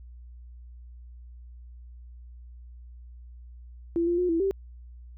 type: tone with pitch steps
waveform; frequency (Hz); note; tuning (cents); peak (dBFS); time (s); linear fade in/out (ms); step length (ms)
sine; 337.9 / 346.5 / 359.6 / 331.3 / 389.3; E4 / F4 / F#4 / E4 / G4; +43 / -14 / -49 / +9 / -12; -22; 3.96-4.51; 0; 110
effects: added 60 Hz sine -43 dBFS peak until 5.17 s